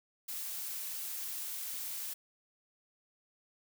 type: noise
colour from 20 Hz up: blue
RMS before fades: -40 dBFS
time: 0.28-2.14 s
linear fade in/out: 10 ms
effects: none